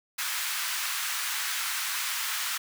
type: high-pass noise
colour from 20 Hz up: pink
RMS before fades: -31 dBFS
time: 0.18-2.58 s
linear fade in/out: 10 ms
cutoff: 1200 Hz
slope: 24 dB/octave
effects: none